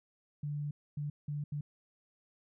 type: tone bursts at uneven times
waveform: sine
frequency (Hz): 146.6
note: D3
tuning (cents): -3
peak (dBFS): -34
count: 4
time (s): 0.43-0.71 / 0.97-1.1 / 1.28-1.44 / 1.52-1.61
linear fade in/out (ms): 5
effects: none